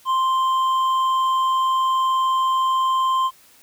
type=tone with hard clipping; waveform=triangle; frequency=1046.5 Hz; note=C6; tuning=in tune; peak=-18 dBFS; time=0.05-3.31 s; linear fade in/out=50 ms; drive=8 dB; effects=white hiss -52 dBFS RMS until 3.62 s